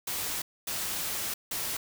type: noise bursts at uneven times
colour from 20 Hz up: white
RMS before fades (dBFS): -33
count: 3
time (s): 0.07-0.42 / 0.67-1.34 / 1.51-1.77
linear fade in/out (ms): 5
effects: none